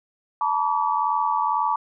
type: tone cluster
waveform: sine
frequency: 876 / 958 / 1149 Hz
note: A5 / A#5 / D6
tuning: -8 / +47 / -38 cents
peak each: -24 dBFS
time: 0.41-1.76 s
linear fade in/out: 2 ms
effects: none